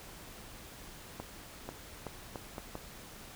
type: accelerating click train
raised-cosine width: 1 ms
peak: -25 dBFS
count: 6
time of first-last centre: 1.2-2.754 s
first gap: 490 ms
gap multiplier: 0.77
effects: pink hiss -50 dBFS RMS until 3.35 s